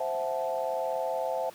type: chord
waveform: sine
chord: F# half-diminished seventh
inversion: second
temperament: equal with one note detuned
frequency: 523.3 / 659.3 / 740 / 872.9 Hz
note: C5 / E5 / F#5 / A5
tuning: 0 / 0 / 0 / -14 cents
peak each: -32 / -32 / -36 / -35 dBFS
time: 0-1.5 s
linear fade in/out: 5 ms
effects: pink hiss -51 dBFS RMS until 1.54 s + high-pass 200 Hz 12 dB/octave